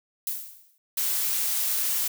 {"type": "noise with exponential decay", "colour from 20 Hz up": "violet", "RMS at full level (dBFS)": -27, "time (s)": [0.27, 0.78], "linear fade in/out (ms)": 1, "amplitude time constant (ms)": 110}
{"type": "noise", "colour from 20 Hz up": "blue", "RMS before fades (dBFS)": -26, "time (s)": [0.97, 2.08], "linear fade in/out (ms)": 5}
{"effects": []}